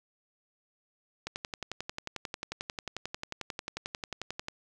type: click train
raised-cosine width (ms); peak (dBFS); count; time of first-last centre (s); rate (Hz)
0.2; -18; 37; 1.27-4.484; 11.2
effects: none